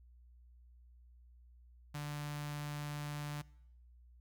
sawtooth tone with notch filter, 147.2 Hz, D3, 4 cents sharp, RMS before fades -42 dBFS, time 1.94-3.42 s, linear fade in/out 10 ms, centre 390 Hz, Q 0.85, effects noise-tail reverb RT60 0.8 s tail -23 dB re dry + added 60 Hz sine -58 dBFS peak until 4.2 s

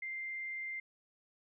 sine tone, 2094 Hz, C7, 1 cent sharp, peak -38 dBFS, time 0.02-0.8 s, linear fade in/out 5 ms, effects none

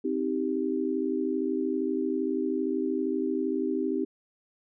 sine chord, C minor, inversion none, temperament equal with one note detuned, 261.6 / 314.4 / 392 Hz, C4 / Eb4 / G4, 0 / +18 / 0 cents, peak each -30 dBFS, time 0.04-4.05 s, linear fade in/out 10 ms, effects none

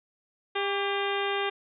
harmonic tone with a mistuned harmonic, 400 Hz, G4, 35 cents sharp, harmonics 1 / 2 / 3 / 4 / 5 / 6 / 7 / 8 / 9, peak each -30 / -33 / -35 / -36 / -37 / -38 / -38 / -39 / -40 dBFS, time 0.55-1.5 s, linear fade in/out 10 ms, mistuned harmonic 3, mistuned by -49 cents, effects none

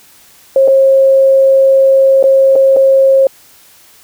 sine tone with dropouts, 538 Hz, C5, 48 cents sharp, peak -4 dBFS, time 0.56-3.27 s, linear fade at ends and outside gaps 2 ms, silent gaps 0.677-0.681 / 2.228-2.239 / 2.556-2.56 / 2.764-2.768 s, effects white hiss -43 dBFS RMS until 4.03 s

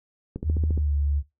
click train, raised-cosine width 3 ms, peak -18 dBFS, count 7, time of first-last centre 0.36-0.777 s, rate 14.4 Hz
sine tone with pitch glide, 77.5 to 71.89 Hz, D#2 to D2, -6 to -36 cents, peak -21 dBFS, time 0.43-1.23 s, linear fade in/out 50 ms, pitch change -130 cents, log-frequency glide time 0.71-0.93 s
effects noise-tail reverb RT60 0.2 s tail -17 dB re dry

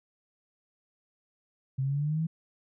sine exponential sweep, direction up, 130.81 to 164.81 Hz, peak -26 dBFS, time 1.78-2.27 s, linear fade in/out 10 ms, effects none

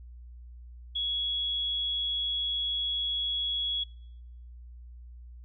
sine tone, 3349 Hz, G#7, 14 cents sharp, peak -28 dBFS, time 0.95-3.84 s, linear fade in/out 10 ms, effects noise-tail reverb RT60 0.8 s tail -24 dB re dry + added 60 Hz sine -44 dBFS peak until 5.44 s

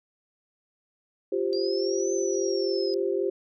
sine chord, F suspended second, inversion none, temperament just, 349.2 / 392.9 / 523.8 Hz, F4 / G4 / C5, 0 / +4 / +2 cents, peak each -29 / -26 / -31 dBFS, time 1.32-3.3 s, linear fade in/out 5 ms
sine exponential two-way sweep, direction up then down, 4699 to 6180 to 5020 Hz, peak -34 dBFS, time 1.53-2.94 s, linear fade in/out 0 ms, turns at 2.12 s
effects none

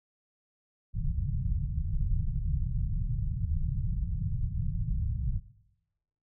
pink low-pass noise, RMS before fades -30 dBFS, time 0.93-5.41 s, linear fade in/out 50 ms, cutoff 160 Hz, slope 48 dB/octave, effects noise-tail reverb RT60 0.9 s tail -17 dB re dry

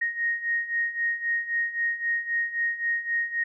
sine beating tone pair, 1864.7 / 1868.5 Hz, A#6 / A#6, 0 / +4 cents, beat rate 3.8 Hz, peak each -30 / -26 dBFS, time 0.01-3.44 s, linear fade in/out 10 ms, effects none

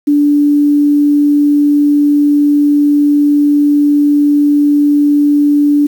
sine tone with quantisation, 291.1 Hz, D4, 15 cents flat, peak -6 dBFS, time 0.07-5.87 s, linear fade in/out 10 ms, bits 6, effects none

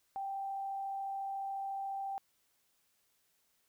sine tone with frequency modulation, 784 Hz, G5, in tune, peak -36 dBFS, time 0.16-2.18 s, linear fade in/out 0 ms, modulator 34.1 Hz, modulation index 0.23, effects white hiss -75 dBFS RMS until 3.68 s

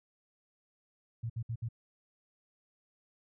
sine tone bursts, 114.9 Hz, A#2, 25 cents flat, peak -33 dBFS, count 4, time 1.23-1.688 s, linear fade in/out 10 ms, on 68 ms, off 62 ms, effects none

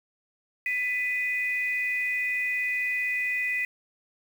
sine tone pair together, 1993.3 / 2489 Hz, B6 / D#7, +16 / 0 cents, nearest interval major third, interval 384 cents, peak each -27 / -29 dBFS, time 0.66-3.65 s, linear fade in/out 2 ms, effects 8-bit

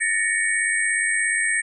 sine tone cluster, 1766 / 1863 / 2238 / 8500 Hz, A6 / A#6 / C#7 / C9, +6 / -2 / +16 / +26 cents, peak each -26 / -23 / -26 / -25 dBFS, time 0-1.62 s, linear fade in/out 20 ms, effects none

